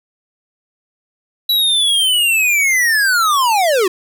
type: linear sweep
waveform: square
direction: down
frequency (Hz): 3947 to 346.7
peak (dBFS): -12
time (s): 1.49-3.88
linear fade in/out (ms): 5
effects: none